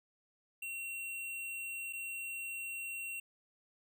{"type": "tone with dropouts", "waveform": "square", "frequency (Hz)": 2733, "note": "F7", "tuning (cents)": -38, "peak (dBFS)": -40, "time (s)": [0.62, 3.2], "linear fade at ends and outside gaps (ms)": 5, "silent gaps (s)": [1.927, 1.932], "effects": []}